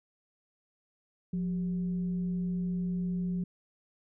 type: tone with frequency modulation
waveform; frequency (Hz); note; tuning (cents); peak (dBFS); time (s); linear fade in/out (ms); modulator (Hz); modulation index
sine; 178.7; F3; +40; -29; 1.33-3.44; 5; 216; 0.23
effects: none